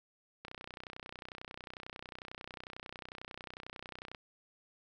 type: click train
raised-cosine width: 0.3 ms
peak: -28 dBFS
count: 116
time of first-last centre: 0.45-4.148 s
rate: 31.1 Hz
effects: none